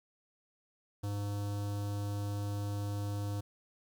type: tone with notch filter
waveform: square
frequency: 101.9 Hz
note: G#2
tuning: 32 cents flat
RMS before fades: -36 dBFS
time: 1.03-3.41 s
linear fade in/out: 10 ms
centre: 2100 Hz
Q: 0.88
effects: 11-bit